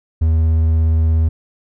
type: tone with vibrato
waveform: triangle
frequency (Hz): 80.3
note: E2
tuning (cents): -45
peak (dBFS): -9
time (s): 0.21-1.29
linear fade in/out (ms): 10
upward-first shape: sine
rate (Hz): 17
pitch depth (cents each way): 9
effects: none